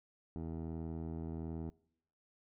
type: tone with low-pass filter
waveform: 15% pulse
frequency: 81.3 Hz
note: E2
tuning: 23 cents flat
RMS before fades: -42 dBFS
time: 0.36-1.7 s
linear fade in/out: 0 ms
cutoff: 520 Hz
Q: 1.1
effects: noise-tail reverb RT60 0.7 s tail -23 dB re dry